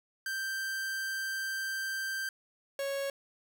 45% pulse tone pair in turn, 1568 / 552.8 Hz, G6 / C#5, 0 / -5 cents, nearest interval octave + tritone, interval 1805 cents, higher first, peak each -33 / -32 dBFS, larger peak second, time 0.26-2.29 / 2.79-3.1 s, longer first, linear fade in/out 2 ms, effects none

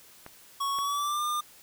clicks, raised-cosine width 0.5 ms, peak -27 dBFS, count 2, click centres 0.264 / 0.787 s
square tone with pitch glide, 1110 to 1203.5 Hz, C#6 to D6, +2 to +42 cents, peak -28 dBFS, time 0.6-1.41 s, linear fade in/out 10 ms, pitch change +140 cents, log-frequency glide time 0.76-1.23 s
effects white hiss -54 dBFS RMS until 1.62 s

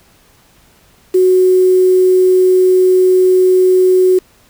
sine tone with quantisation, 370 Hz, F#4, in tune, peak -6 dBFS, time 1.14-4.19 s, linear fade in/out 10 ms, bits 5, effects pink hiss -49 dBFS RMS until 4.49 s

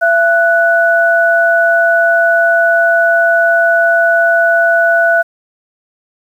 sine tone pair together, 674.3 / 1480 Hz, E5 / F#6, +39 / 0 cents, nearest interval octave + major second, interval 1361 cents, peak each -10 dBFS, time 0.01-5.23 s, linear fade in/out 20 ms, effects 7-bit

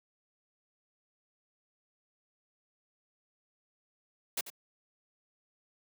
white noise with echo, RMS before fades -33 dBFS, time 4.37-4.41 s, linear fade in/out 5 ms, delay 92 ms, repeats 1, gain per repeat -12 dB, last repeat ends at 4.502 s, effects high-pass 200 Hz 12 dB/octave

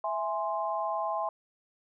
sine chord, E augmented, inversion none, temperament equal, 659.3 / 830.6 / 1046.5 Hz, E5 / G#5 / B#5, 0 / 0 / 0 cents, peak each -33 dBFS, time 0.04-1.29 s, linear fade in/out 2 ms, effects none

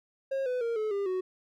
triangle tone with pitch steps, 540 / 500.9 / 464.7 / 431.1 / 399.9 / 371 Hz, C#5 / B4 / A#4 / A4 / G4 / F#4, -45 / +24 / -5 / -35 / +35 / +5 cents, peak -26 dBFS, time 0.31-1.21 s, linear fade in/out 10 ms, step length 150 ms, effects none

